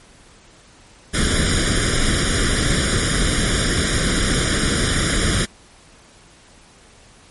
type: noise with comb filter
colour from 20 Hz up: pink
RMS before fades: -18 dBFS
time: 1.13-5.46 s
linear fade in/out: 20 ms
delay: 0.57 ms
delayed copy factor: +0.9
effects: pink hiss -48 dBFS RMS until 7.3 s + MP3 48 kbps